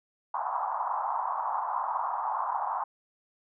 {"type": "band-pass noise", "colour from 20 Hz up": "white", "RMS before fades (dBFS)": -31, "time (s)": [0.34, 2.84], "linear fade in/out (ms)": 5, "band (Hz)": [770, 1100], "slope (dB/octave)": 48, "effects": []}